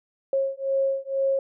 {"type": "beating tone pair", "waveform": "sine", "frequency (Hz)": [541, 543.1], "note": ["C#5", "C#5"], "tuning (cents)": [-42, -36], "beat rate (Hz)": 2.1, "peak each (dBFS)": [-25, -25], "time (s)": [0.33, 1.39], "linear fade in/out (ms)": 2, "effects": []}